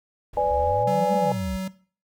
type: noise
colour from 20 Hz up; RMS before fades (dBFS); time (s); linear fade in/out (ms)
brown; -40; 0.33-0.84; 5
type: chord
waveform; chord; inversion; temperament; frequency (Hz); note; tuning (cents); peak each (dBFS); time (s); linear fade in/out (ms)
sine; G# diminished; first; equal with one note detuned; 501.9 / 587.3 / 830.6; B4 / D5 / G#5; +28 / 0 / 0; -25 / -24 / -22; 0.37-1.32; 2
type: exponential two-way sweep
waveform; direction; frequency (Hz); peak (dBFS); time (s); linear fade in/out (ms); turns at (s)
sine; up then down; 59.2 to 220 to 59.2; -29; 0.5-1.57; 10; 1.15
type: tone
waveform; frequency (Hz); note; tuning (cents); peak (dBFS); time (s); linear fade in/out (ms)
square; 189; F#3; +37; -28; 0.87-1.68; 5
effects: noise-tail reverb RT60 0.4 s tail -17 dB re dry